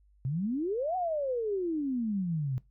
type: exponential two-way sweep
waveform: sine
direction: up then down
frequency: 124.5 to 757 to 124.5 Hz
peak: -28 dBFS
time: 0.25-2.58 s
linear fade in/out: 0 ms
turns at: 0.96 s
effects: noise-tail reverb RT60 0.2 s tail -19 dB re dry + added 50 Hz sine -60 dBFS peak until 2.7 s